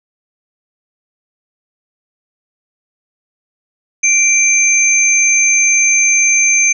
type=tone pair together; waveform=sine; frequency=2349 / 6271 Hz; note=D7 / G8; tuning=0 / 0 cents; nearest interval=octave + perfect fourth; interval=1700 cents; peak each=-11 dBFS; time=4.03-6.73 s; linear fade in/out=10 ms; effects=none